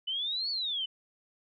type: exponential two-way sweep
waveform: sine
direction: up then down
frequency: 2976 to 4514 to 2976 Hz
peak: -30 dBFS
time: 0.07-0.86 s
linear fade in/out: 10 ms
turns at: 0.5 s
effects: none